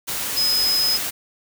sine tone in noise, 5070 Hz, D#8, 32 cents sharp, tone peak -17 dBFS, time 0.36-0.98 s, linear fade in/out 20 ms, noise white, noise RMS -26 dBFS, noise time 0.07-1.11 s, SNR +6 dB, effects none

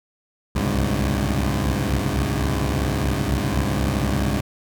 15% pulse tone cluster, 63.5 / 67.8 / 71.4 / 101.8 Hz, B1 / C#2 / D2 / G#2, +49 / -38 / -48 / -34 cents, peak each -19 dBFS, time 0.55-4.41 s, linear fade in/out 10 ms, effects none

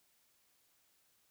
silence, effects white hiss -73 dBFS RMS until 1.3 s

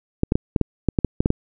clicks, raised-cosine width 3 ms, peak -4 dBFS, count 11, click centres 0.234 / 0.321 / 0.355 / 0.562 / 0.613 / 0.887 / 0.988 / 1.047 / 1.205 / 1.259 / 1.304 s, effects none

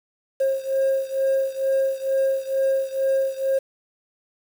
sine beating tone pair, 536 / 538.2 Hz, C5 / C5, +42 / +49 cents, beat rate 2.2 Hz, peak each -20 / -22 dBFS, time 0.4-3.59 s, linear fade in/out 10 ms, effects tanh soft clip ceiling -15 dBFS + 7-bit

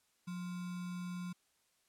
sine tone with sample-and-hold, 178.7 Hz, F3, 40 cents sharp, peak -39 dBFS, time 0.27-1.33 s, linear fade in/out 10 ms, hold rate 1225 Hz, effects white hiss -75 dBFS RMS until 1.88 s + low-pass 11000 Hz 12 dB/octave

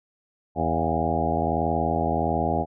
harmonic tone with a mistuned harmonic, 81.5 Hz, E2, 19 cents flat, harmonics 1 / 2 / 3 / 4 / 5 / 6 / 7 / 8 / 9 / 10, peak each -30 / -30 / -30 / -32 / -32 / -34 / -32 / -30 / -29 / -29 dBFS, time 0.55-2.66 s, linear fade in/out 50 ms, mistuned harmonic 8, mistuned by +54 cents, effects none

